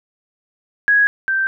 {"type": "tone pair in turn", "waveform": "sine", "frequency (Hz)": [1661.2, 1563.4], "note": ["G#6", "G6"], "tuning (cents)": [0, -5], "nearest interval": "minor second", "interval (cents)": 105, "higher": "first", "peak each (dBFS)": [-10, -15], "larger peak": "first", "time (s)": [[0.88, 1.07], [1.28, 1.47]], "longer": "neither", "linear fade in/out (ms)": 0, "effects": []}